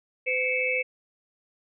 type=tone cluster; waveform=sine; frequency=508 / 2180 / 2294 / 2614 Hz; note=B4 / C#7 / D7 / E7; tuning=+49 / -29 / -41 / -15 cents; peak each=-29 dBFS; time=0.26-0.83 s; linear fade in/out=20 ms; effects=none